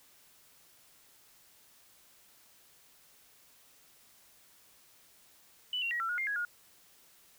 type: tone with pitch steps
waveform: sine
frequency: 2980 / 2751 / 1908 / 1347 / 1443 / 2114 / 1662 / 1432 Hz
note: F#7 / F7 / A#6 / E6 / F#6 / C7 / G#6 / F6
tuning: +12 / -27 / +40 / +37 / -44 / +17 / +1 / +43 cents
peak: -31 dBFS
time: 5.73-6.45 s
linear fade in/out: 2 ms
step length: 90 ms
effects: white hiss -62 dBFS RMS until 7.38 s